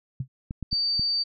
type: tone with exponential decay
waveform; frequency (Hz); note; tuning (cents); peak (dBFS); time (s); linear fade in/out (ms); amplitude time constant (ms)
sine; 130.81; C3; 0; -22; 0.2-0.28; 5; 16
type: clicks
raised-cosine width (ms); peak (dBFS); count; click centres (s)
5; -19; 4; 0.509 / 0.627 / 0.729 / 0.995
type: tone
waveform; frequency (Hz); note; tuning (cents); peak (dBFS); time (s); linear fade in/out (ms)
sine; 4613; D8; -32; -22; 0.71-1.24; 20
effects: MP3 48 kbps